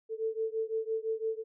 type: beating tone pair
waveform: sine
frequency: 441.7 / 447.6 Hz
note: A4 / A4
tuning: +7 / +30 cents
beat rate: 5.9 Hz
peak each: -33 / -34 dBFS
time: 0.09-1.44 s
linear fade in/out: 50 ms
effects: none